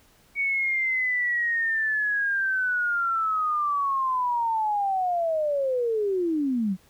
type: linear sweep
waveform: sine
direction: down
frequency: 2243 to 177.3 Hz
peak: -22 dBFS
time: 0.35-6.77 s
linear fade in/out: 50 ms
effects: pink hiss -59 dBFS RMS until 6.89 s